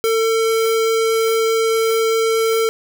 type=tone; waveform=square; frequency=449.2 Hz; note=A4; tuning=36 cents sharp; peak=-15 dBFS; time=0.04-2.69 s; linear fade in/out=0 ms; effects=none